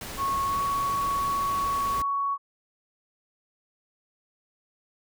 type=noise; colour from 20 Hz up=pink; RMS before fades=-37 dBFS; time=0.01-2.02 s; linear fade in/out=2 ms
type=tone with pitch glide; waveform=sine; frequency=1100 to 1116.6 Hz; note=C#6 to C#6; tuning=-14 to +12 cents; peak=-24 dBFS; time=0.17-2.38 s; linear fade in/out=50 ms; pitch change=+26 cents; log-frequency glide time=0.46-0.59 s
effects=none